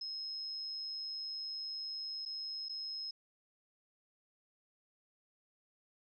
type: tone with dropouts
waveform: sine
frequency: 5150 Hz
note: E8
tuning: 41 cents flat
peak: -39 dBFS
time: 0.01-3.11 s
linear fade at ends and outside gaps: 5 ms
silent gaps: 2.253-2.259 / 2.686-2.693 s
effects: none